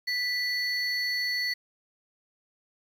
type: tone pair together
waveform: triangle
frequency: 1975.5 / 4427 Hz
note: B6 / C#8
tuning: 0 / -3 cents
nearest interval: octave + major second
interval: 1397 cents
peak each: -27 / -29 dBFS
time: 0.07-1.54 s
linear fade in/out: 10 ms
effects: 9-bit